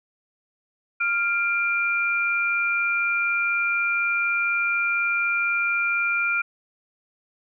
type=tone pair together; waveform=sine; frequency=1396.9 / 2381 Hz; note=F6 / D7; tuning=0 / +23 cents; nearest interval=major sixth; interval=923 cents; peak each=-23 dBFS; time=1-6.42 s; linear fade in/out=10 ms; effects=none